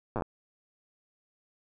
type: slowing click train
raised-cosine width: 1 ms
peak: -18 dBFS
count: 7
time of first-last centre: 0.16-0.222 s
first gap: 8 ms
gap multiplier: 1.1
effects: none